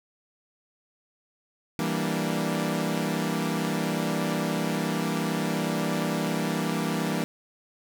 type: chord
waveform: sawtooth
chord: E half-diminished seventh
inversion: none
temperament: equal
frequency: 164.81 / 196 / 233.1 / 293.7 Hz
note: E3 / G3 / Bb3 / D4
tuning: 0 / 0 / 0 / 0 cents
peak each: -26 / -27 / -27 / -29 dBFS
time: 1.79-7.24 s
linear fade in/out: 0 ms
effects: none